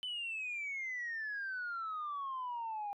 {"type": "exponential sweep", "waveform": "sine", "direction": "down", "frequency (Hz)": [3043, 802], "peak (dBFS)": -36, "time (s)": [0.03, 2.93], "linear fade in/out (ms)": 0, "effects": ["tanh soft clip ceiling -34 dBFS"]}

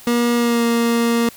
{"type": "tone with pitch glide", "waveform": "30% pulse", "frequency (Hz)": [238.4, 233.6], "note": ["A#3", "A#3"], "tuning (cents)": [39, 4], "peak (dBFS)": -12, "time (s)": [0.07, 1.29], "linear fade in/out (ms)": 2, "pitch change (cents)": -35, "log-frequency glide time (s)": [0.36, 0.64], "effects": ["white hiss -42 dBFS RMS until 1.36 s"]}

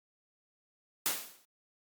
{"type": "noise with exponential decay", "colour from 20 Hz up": "white", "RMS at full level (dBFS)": -28, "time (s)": [1.06, 1.45], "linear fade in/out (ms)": 0, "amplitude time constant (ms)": 83, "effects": ["high-pass 200 Hz 12 dB/octave", "Opus 48 kbps"]}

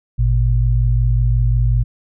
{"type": "tone pair together", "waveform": "sine", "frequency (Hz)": [52.7, 118.3], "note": ["G#1", "A#2"], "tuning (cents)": [26, 26], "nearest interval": "octave + major second", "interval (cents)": 1400, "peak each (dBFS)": [-14, -15], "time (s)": [0.18, 1.84], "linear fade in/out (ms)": 20, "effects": []}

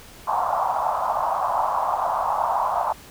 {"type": "band-pass noise", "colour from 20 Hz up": "white", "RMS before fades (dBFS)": -23, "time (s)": [0.27, 2.93], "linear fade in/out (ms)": 10, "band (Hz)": [660, 1100], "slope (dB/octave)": 48, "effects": ["pink hiss -45 dBFS RMS until 3.1 s"]}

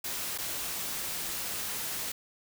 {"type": "noise with dropouts", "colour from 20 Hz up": "white", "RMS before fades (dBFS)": -35, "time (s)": [0.04, 2.12], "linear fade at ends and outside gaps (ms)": 5, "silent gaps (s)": [0.378, 0.384], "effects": []}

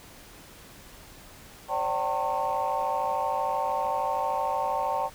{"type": "tone cluster", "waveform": "sine", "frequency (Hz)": [530, 583, 770, 903, 1084], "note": ["C5", "D5", "G5", "A5", "C#6"], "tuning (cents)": [22, -13, -31, 45, -39], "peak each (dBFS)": [-34, -32, -29, -28, -33], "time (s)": [1.68, 5.1], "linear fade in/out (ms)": 50, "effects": ["tanh soft clip ceiling -18 dBFS", "pink hiss -49 dBFS RMS until 5.14 s"]}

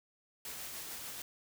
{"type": "noise with tremolo", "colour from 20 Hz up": "white", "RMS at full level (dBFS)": -43, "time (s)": [0.45, 1.22], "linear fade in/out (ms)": 2, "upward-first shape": "sine", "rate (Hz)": 6.8, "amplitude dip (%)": 25, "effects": []}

